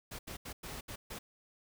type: noise bursts at uneven times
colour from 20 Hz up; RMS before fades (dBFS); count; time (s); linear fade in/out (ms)
pink; -44; 6; 0.11-0.19 / 0.27-0.37 / 0.45-0.53 / 0.63-0.81 / 0.88-0.96 / 1.1-1.19; 10
effects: none